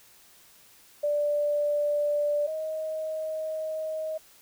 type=tone pair in turn; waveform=sine; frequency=587.3 / 628.7 Hz; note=D5 / D#5; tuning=0 / +18 cents; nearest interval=minor second; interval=118 cents; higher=second; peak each=-23 / -29 dBFS; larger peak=first; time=1.03-2.47 / 2.47-4.18 s; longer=second; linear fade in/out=10 ms; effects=white hiss -56 dBFS RMS until 4.41 s